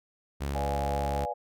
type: tone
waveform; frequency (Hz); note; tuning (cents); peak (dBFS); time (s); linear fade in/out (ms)
sawtooth; 70; C#2; +18; -26; 0.4-1.26; 20
type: chord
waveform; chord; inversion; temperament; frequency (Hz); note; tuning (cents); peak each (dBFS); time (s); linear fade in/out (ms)
sine; B diminished seventh; none; equal; 493.9 / 587.3 / 698.5 / 830.6; B4 / D5 / F5 / Ab5; 0 / 0 / 0 / 0; -37 / -36 / -36 / -33; 0.54-1.34; 20
effects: none